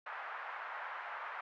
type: band-pass noise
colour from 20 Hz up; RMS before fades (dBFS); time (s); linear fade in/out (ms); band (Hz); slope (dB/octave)
white; -44; 0.06-1.41; 5; 730 to 1700; 24
effects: none